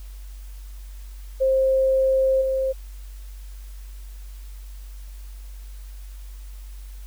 sine tone with level steps, 529 Hz, C5, 19 cents sharp, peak -16 / -20 dBFS, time 1.4-2.73 s, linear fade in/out 20 ms, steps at 2.41 s, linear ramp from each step 10 ms, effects added 48 Hz sine -35 dBFS peak until 7.06 s + white hiss -53 dBFS RMS until 7.06 s

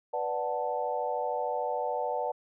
sine chord, B minor seventh, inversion none, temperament equal, 493.9 / 587.3 / 740 / 880 Hz, B4 / D5 / F#5 / A5, 0 / 0 / 0 / 0 cents, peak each -34 dBFS, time 0.13-2.32 s, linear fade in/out 10 ms, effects none

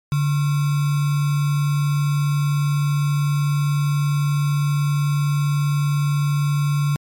sine tone with sample-and-hold, 144.7 Hz, D3, 25 cents flat, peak -16 dBFS, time 0.12-6.96 s, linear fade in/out 0 ms, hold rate 1225 Hz, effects MP3 64 kbps

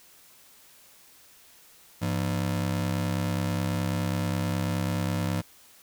35% pulse ring-modulated tone, 134.6 Hz, C3, 49 cents sharp, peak -21 dBFS, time 2.01-5.42 s, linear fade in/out 20 ms, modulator 34.7 Hz, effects white hiss -55 dBFS RMS until 5.82 s

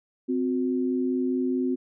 sine tone pair together, 258.7 / 363.3 Hz, C4 / F#4, -19 / -32 cents, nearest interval tritone, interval 587 cents, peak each -24 / -28 dBFS, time 0.28-1.76 s, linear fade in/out 20 ms, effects none

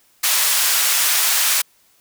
white band-pass noise, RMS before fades -17 dBFS, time 0.23-1.62 s, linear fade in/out 10 ms, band 980 to 16000 Hz, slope 12 dB/octave, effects white hiss -57 dBFS RMS until 2 s

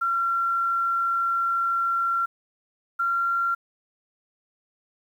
sine tone pair in turn, 1367 / 1375.7 Hz, F6 / F6, -37 / -26 cents, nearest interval unison, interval 11 cents, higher second, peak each -21 dBFS, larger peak neither, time 0.01-2.26 / 2.99-3.55 s, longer first, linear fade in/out 10 ms, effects 9-bit

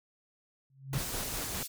sine tone with exponential growth, 135.1 Hz, C#3, 44 cents flat, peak -27 dBFS, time 0.7-0.98 s, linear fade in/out 2 ms, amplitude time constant 60 ms
pink noise with tremolo, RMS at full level -37 dBFS, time 0.93-1.63 s, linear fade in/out 2 ms, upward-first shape square, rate 4.9 Hz, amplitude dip 35%
white band-pass noise, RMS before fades -40 dBFS, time 0.97-1.68 s, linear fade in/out 20 ms, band 4000 to 15000 Hz, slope 12 dB/octave
effects none

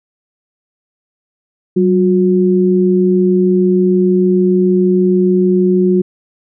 sine tone pair together, 188.6 / 362 Hz, F#3 / F#4, +33 / -38 cents, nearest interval major seventh, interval 1129 cents, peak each -11 dBFS, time 1.76-6.02 s, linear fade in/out 10 ms, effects none

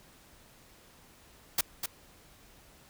white noise with echo, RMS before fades -26 dBFS, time 1.58-1.61 s, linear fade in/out 5 ms, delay 250 ms, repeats 1, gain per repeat -7 dB, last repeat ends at 1.86 s, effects pink hiss -58 dBFS RMS until 2.89 s

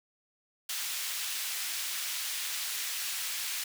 pink high-pass noise, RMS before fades -35 dBFS, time 0.69-3.64 s, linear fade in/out 5 ms, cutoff 2400 Hz, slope 12 dB/octave, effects none

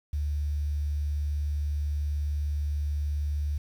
sine tone with quantisation, 73.42 Hz, D2, in tune, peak -26 dBFS, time 0.13-3.58 s, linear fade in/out 5 ms, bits 9, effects none

